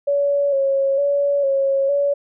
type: tone with vibrato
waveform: sine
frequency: 557 Hz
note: C#5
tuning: 8 cents sharp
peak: -15 dBFS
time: 0.07-2.14 s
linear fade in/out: 10 ms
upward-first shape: square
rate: 1.1 Hz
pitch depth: 33 cents each way
effects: none